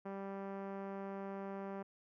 5% pulse tone with low-pass filter, 196 Hz, G3, in tune, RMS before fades -44 dBFS, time 0.05-1.83 s, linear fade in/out 10 ms, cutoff 700 Hz, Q 0.56, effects none

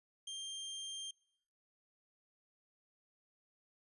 sawtooth tone, 3181 Hz, G7, 25 cents sharp, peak -39 dBFS, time 0.27-1.11 s, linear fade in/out 5 ms, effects noise-tail reverb RT60 0.9 s tail -26 dB re dry + resampled to 24000 Hz

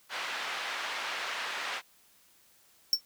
pink band-pass noise, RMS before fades -36 dBFS, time 0.09-1.82 s, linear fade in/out 50 ms, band 1100 to 3300 Hz, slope 12 dB/octave
square tone with exponential decay, 5440 Hz, F8, 46 cents flat, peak -18 dBFS, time 2.93-3.01 s, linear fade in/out 1 ms, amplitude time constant 16 ms
effects white hiss -63 dBFS RMS until 3.05 s

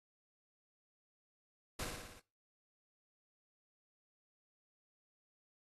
pink noise with echo, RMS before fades -41 dBFS, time 1.79-1.85 s, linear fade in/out 5 ms, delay 58 ms, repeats 6, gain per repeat -3 dB, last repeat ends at 2.198 s, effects noise-tail reverb RT60 0.3 s tail -20 dB re dry + AAC 32 kbps

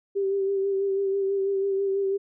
sine tone with vibrato, 392 Hz, G4, in tune, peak -22 dBFS, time 0.15-2.18 s, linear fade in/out 20 ms, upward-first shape sine, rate 6.1 Hz, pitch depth 28 cents each way, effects none

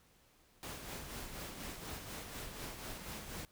pink noise with tremolo, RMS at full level -44 dBFS, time 0.63-3.45 s, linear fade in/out 0 ms, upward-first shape sine, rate 4.1 Hz, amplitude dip 45%, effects pink hiss -68 dBFS RMS until 3.51 s

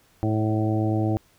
harmonic tone with a mistuned harmonic, 108.5 Hz, A2, 24 cents flat, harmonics 1 / 2 / 3 / 4 / 5 / 6 / 7, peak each -23 / -30 / -25 / -36 / -34 / -35 / -33 dBFS, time 0.23-1.17 s, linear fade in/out 0 ms, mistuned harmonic 5, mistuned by +27 cents, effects pink hiss -60 dBFS RMS until 1.38 s

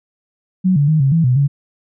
sine tone with pitch steps, 185.6 / 143.8 / 156.2 / 135.8 / 164.7 / 125.6 / 141 Hz, F#3 / D3 / D#3 / C#3 / E3 / B2 / C#3, +6 / -36 / +7 / -35 / -1 / +30 / +30 cents, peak -10 dBFS, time 0.64-1.48 s, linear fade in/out 20 ms, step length 120 ms, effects none

